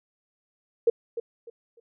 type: tone with echo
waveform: sine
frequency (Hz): 464.1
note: A#4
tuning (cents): -8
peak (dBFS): -15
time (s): 0.87-0.9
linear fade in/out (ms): 5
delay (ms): 300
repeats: 3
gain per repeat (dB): -12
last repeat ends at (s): 1.8
effects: none